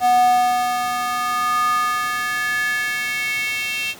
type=tone with high-pass filter sweep; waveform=square; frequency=245.1 Hz; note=B3; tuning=13 cents flat; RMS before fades=-20 dBFS; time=0-3.95 s; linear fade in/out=50 ms; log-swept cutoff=680 to 2700 Hz; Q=5.7; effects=pink hiss -41 dBFS RMS until 3.99 s + high-pass 100 Hz 12 dB/octave